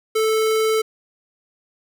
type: tone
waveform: square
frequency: 439 Hz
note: A4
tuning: 4 cents flat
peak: -17 dBFS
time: 0.15-0.82 s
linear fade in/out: 10 ms
effects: none